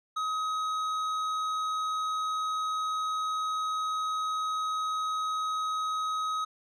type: tone with tanh clipping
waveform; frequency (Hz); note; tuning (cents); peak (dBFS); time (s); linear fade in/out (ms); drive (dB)
sine; 1267; D#6; +31; -30; 0.16-6.45; 10; 10
effects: none